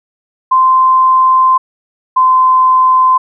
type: tone pair in turn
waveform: sine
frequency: 1039 / 1031.2 Hz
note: C6 / C6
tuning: -12 / -26 cents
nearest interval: unison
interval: 14 cents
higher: first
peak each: -5 dBFS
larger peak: neither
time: 0.51-1.58 / 2.16-3.18 s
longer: first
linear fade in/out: 10 ms
effects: none